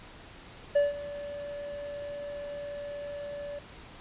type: tone with ADSR envelope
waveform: triangle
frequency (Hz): 577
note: D5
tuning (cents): -31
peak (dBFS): -17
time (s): 0.75-3.59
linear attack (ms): 11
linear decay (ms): 170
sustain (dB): -17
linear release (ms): 6
effects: pink hiss -49 dBFS RMS until 4 s + resampled to 8000 Hz